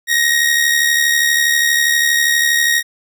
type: tone with amplitude modulation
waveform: sawtooth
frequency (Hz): 1878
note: A#6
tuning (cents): +12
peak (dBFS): -6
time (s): 0.07-2.83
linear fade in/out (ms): 50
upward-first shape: sine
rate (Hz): 72.4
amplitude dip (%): 50
effects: none